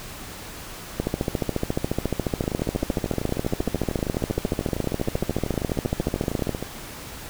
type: two click trains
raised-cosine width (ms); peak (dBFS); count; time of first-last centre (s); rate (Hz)
2; -9 / -14; 79 / 55; 1-6.493 / 2.44-6.626; 14.2 / 12.9
effects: pink hiss -38 dBFS RMS until 7.29 s